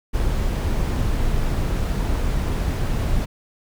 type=noise; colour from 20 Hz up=brown; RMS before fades=-21 dBFS; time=0.13-3.26 s; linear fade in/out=20 ms; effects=none